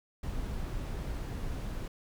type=noise; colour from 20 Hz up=brown; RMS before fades=-36 dBFS; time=0.23-1.88 s; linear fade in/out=5 ms; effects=none